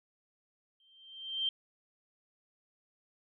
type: tone with exponential growth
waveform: sine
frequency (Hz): 3144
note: G7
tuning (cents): +4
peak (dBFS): -27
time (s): 0.8-1.49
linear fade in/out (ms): 2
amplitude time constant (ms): 150
effects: none